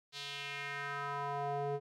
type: tone with band-pass filter sweep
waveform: square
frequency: 142.2 Hz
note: C#3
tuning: 45 cents sharp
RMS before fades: -39 dBFS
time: 0.12-1.8 s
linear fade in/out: 50 ms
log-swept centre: 4100 to 490 Hz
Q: 2.4
effects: none